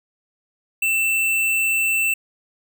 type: tone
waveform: square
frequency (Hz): 2671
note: E7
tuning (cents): +22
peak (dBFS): -18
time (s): 0.82-2.14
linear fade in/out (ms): 5
effects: none